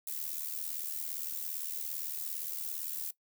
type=noise with amplitude modulation; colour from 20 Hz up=violet; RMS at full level=-35 dBFS; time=0.07-3.11 s; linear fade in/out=5 ms; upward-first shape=sine; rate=77.6 Hz; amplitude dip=70%; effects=noise-tail reverb RT60 0.1 s tail -18 dB re dry